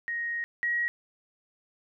sine tone pair in turn, 1874 / 1901.3 Hz, A#6 / A#6, +9 / +34 cents, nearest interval unison, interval 25 cents, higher second, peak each -29 / -25 dBFS, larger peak second, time 0.08-0.44 / 0.63-0.88 s, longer first, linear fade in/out 0 ms, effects none

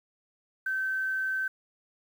sine tone, 1542 Hz, G6, 29 cents flat, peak -27 dBFS, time 0.66-1.48 s, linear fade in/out 5 ms, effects 9-bit

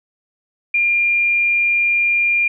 sine tone, 2400 Hz, D7, 37 cents sharp, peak -13 dBFS, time 0.74-2.48 s, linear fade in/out 5 ms, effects none

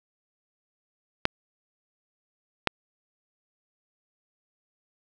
clicks, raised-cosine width 0.3 ms, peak -4 dBFS, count 2, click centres 1.254 / 2.673 s, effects none

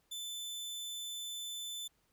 sawtooth tone, 3520 Hz, A7, in tune, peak -37 dBFS, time 0.11-1.88 s, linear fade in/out 10 ms, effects pink hiss -75 dBFS RMS until 2.12 s

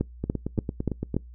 two click trains, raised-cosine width 3 ms, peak -15 / -11 dBFS, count 9 / 5, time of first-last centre 0.24-1.143 / 0.01-1.166 s, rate 8.86 / 3.46 Hz, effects noise-tail reverb RT60 0.2 s tail -26 dB re dry + added 60 Hz sine -42 dBFS peak until 1.34 s

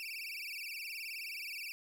30% pulse tone with vibrato, 2493 Hz, D#7, 3 cents sharp, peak -38 dBFS, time 0-1.72 s, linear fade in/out 0 ms, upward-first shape sine, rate 19 Hz, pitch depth 170 cents each way, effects none

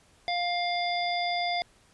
harmonic tone with a mistuned harmonic, 703 Hz, F5, 11 cents sharp, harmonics 1 / 3 / 5 / 7, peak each -28 / -33 / -35 / -36 dBFS, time 0.28-1.62 s, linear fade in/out 0 ms, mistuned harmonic 7, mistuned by -20 cents, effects pink hiss -61 dBFS RMS until 1.93 s + resampled to 24000 Hz

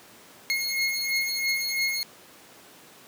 25% pulse beating tone pair, 2156 / 2159 Hz, C#7 / C#7, -49 / -46 cents, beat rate 3 Hz, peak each -26 / -23 dBFS, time 0.5-2.03 s, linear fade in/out 0 ms, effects pink hiss -50 dBFS RMS until 3.07 s + high-pass 200 Hz 12 dB/octave

